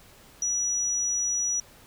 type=tone; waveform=sine; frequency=5850 Hz; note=F#8; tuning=21 cents flat; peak=-24 dBFS; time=0.42-1.6 s; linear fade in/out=2 ms; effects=pink hiss -53 dBFS RMS until 1.86 s